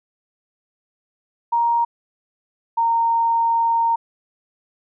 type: tone pair in turn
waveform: sine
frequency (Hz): 937 / 922.5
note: A#5 / A#5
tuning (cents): +9 / -18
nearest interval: unison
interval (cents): 27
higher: first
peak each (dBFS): -15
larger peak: neither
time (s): 1.52-1.85 / 2.77-3.96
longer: second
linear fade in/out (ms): 10
effects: none